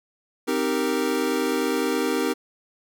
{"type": "chord", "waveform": "square", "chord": "C minor seventh", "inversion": "none", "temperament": "equal", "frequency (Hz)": [261.6, 311.1, 392, 466.2], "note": ["C4", "Eb4", "G4", "Bb4"], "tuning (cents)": [0, 0, 0, 0], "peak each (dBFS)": -28, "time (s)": [0.47, 2.34], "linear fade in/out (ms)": 20, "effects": []}